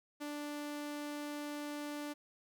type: tone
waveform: sawtooth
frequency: 293.7 Hz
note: D4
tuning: in tune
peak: -36 dBFS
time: 0.2-2.14 s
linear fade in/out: 20 ms
effects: none